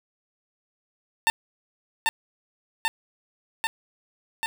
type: tone with echo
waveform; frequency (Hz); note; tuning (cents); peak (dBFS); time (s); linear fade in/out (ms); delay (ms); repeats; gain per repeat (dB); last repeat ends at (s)
15% pulse; 900; A5; +39; -11; 1.27-1.3; 0; 790; 4; -2; 4.46
effects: none